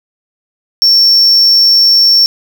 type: tone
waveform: triangle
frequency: 5450 Hz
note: F8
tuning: 43 cents flat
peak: -3 dBFS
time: 0.82-2.26 s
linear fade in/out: 0 ms
effects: 7-bit